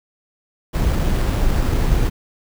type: noise with sample-and-hold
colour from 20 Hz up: brown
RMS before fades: -17 dBFS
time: 0.73-2.1 s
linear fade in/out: 20 ms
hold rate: 6300 Hz
effects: none